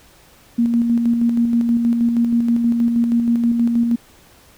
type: tone with tremolo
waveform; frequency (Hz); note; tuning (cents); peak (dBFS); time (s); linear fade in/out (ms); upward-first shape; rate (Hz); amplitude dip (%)
sine; 234.8; A#3; +13; -12; 0.58-3.96; 10; square; 6.3; 35
effects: pink hiss -49 dBFS RMS until 4.57 s